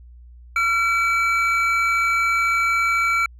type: tone pair together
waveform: triangle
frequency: 1367 / 2299 Hz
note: F6 / D7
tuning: -37 / -37 cents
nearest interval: major sixth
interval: 900 cents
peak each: -18 dBFS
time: 0.56-3.26 s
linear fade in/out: 2 ms
effects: added 60 Hz sine -41 dBFS peak until 3.39 s + resampled to 32000 Hz